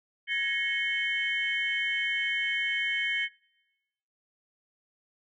sine tone cluster, 1677 / 1872 / 2190 / 3086 Hz, G#6 / A#6 / C#7 / G7, +16 / +7 / -22 / -28 cents, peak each -34 / -33 / -29 / -33 dBFS, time 0.27-3.29 s, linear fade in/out 50 ms, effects noise-tail reverb RT60 1.0 s tail -24 dB re dry + tanh soft clip ceiling -17 dBFS

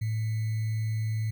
sine tone with sample-and-hold, 109.8 Hz, A2, 3 cents flat, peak -26 dBFS, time 0.01-1.31 s, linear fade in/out 10 ms, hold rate 2100 Hz, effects none

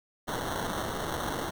violet noise with sample-and-hold, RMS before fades -33 dBFS, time 0.27-1.51 s, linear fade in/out 20 ms, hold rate 2450 Hz, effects none

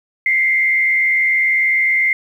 sine tone with frequency modulation, 2093 Hz, C7, in tune, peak -12 dBFS, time 0.26-2.13 s, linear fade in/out 2 ms, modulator 81 Hz, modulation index 0.78, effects 8-bit

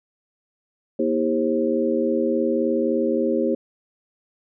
sine tone cluster, 238.2 / 321.7 / 401 / 533 Hz, A#3 / E4 / G4 / C5, +38 / -42 / +39 / +32 cents, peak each -24 dBFS, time 0.99-3.55 s, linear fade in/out 5 ms, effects none

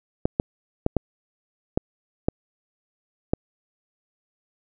clicks, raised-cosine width 2 ms, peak -6 dBFS, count 7, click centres 0.255 / 0.399 / 0.864 / 0.967 / 1.775 / 2.285 / 3.335 s, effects none

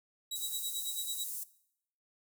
25% pulse tone with tremolo, 3874 Hz, B7, 34 cents flat, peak -31 dBFS, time 0.31-1.24 s, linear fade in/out 5 ms, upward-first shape sine, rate 9.1 Hz, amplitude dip 95%
pink high-pass noise, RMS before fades -40 dBFS, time 0.35-1.44 s, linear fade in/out 10 ms, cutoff 8100 Hz, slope 24 dB/octave
effects noise-tail reverb RT60 0.7 s tail -18 dB re dry

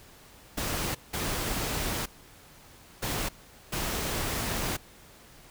pink noise bursts at uneven times, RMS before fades -31 dBFS, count 4, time 0.57-0.95 / 1.13-2.06 / 3.02-3.29 / 3.72-4.77 s, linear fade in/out 10 ms, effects pink hiss -53 dBFS RMS until 5.5 s

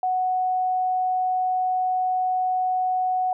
sine tone, 740 Hz, F#5, in tune, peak -20 dBFS, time 0.03-3.33 s, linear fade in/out 2 ms, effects none

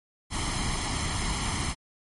pink noise with comb filter, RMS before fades -29 dBFS, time 0.3-1.75 s, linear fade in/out 50 ms, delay 0.96 ms, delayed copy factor +0.65, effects MP3 48 kbps

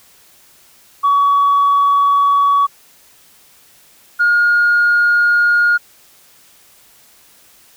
sine tone pair in turn, 1130 / 1426.7 Hz, C#6 / F6, +33 / +37 cents, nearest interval major third, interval 404 cents, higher second, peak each -8 dBFS, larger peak neither, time 1.03-2.67 / 4.19-5.78 s, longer first, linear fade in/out 20 ms, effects tanh soft clip ceiling -6 dBFS + white hiss -48 dBFS RMS until 7.76 s

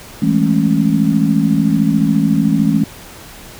sine chord, A major seventh, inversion second, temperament just, 165 / 206.2 / 220 / 275 Hz, E3 / G#3 / A3 / C#4, +2 / -12 / 0 / -14 cents, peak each -16 dBFS, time 0.22-2.84 s, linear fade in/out 5 ms, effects pink hiss -36 dBFS RMS until 3.59 s

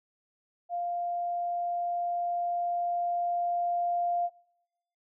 sine tone with level ramp, 698.5 Hz, F5, in tune, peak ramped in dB -29 to -25 dBFS, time 0.69-4.3 s, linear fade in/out 50 ms, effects noise-tail reverb RT60 0.9 s tail -24 dB re dry

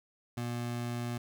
25% pulse tone, 120 Hz, B2, 49 cents flat, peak -30 dBFS, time 0.37-1.18 s, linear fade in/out 5 ms, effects none

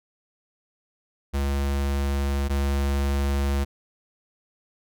square tone pair in turn, 69.7 / 69.7 Hz, C#2 / C#2, +10 / +10 cents, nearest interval unison, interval 0 cents, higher neither, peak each -23 / -22 dBFS, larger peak second, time 1.33-2.49 / 2.49-3.65 s, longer neither, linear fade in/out 20 ms, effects none

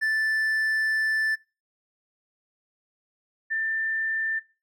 triangle / sine tone pair in turn, 1760 / 1783.5 Hz, A6 / A6, 0 / +23 cents, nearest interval unison, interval 23 cents, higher second, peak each -20 / -24 dBFS, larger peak first, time 0.01-1.36 / 3.5-4.4 s, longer first, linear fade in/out 20 ms, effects noise-tail reverb RT60 0.3 s tail -23 dB re dry

